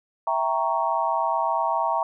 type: chord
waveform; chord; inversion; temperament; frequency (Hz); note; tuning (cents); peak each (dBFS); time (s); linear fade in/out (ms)
sine; E diminished seventh; none; equal; 659.3 / 784 / 932.3 / 1108.7; E5 / G5 / Bb5 / Db6; 0 / 0 / 0 / 0; -27 / -28 / -24 / -28; 0.27-2.03; 2
effects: none